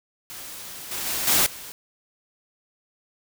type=noise with level steps; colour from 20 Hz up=white; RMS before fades=-38 / -30 / -27 / -19 / -39 dBFS; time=0.3-1.72 s; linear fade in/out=0 ms; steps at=0.91 / 1.06 / 1.27 / 1.46 s; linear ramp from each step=5 ms; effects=none